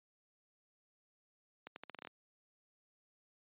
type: accelerating click train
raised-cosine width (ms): 0.3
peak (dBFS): -30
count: 9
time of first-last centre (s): 1.67-2.072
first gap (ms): 91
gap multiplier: 0.82
effects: high-pass 200 Hz 12 dB/octave + resampled to 8000 Hz